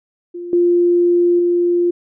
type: tone with level steps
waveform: sine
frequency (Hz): 349.2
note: F4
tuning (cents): 0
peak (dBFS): -25 / -10 / -12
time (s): 0.34-1.91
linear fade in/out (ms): 10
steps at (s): 0.53 / 1.39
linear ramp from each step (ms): 2
effects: none